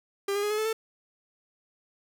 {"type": "tone with pitch steps", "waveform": "45% pulse", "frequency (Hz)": [398.3, 407.1, 416.2, 425.4, 434.9, 444.5], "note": ["G4", "G#4", "G#4", "G#4", "A4", "A4"], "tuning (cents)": [28, -35, 4, 42, -20, 18], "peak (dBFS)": -26, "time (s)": [0.28, 0.73], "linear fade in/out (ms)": 5, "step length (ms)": 75, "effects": []}